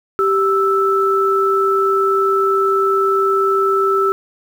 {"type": "tone pair together", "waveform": "sine", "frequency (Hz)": [390.7, 1318.5], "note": ["G4", "E6"], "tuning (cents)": [-6, 0], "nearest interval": "octave + major sixth", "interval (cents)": 2106, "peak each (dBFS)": -15, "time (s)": [0.19, 4.12], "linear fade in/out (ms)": 0, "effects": ["7-bit"]}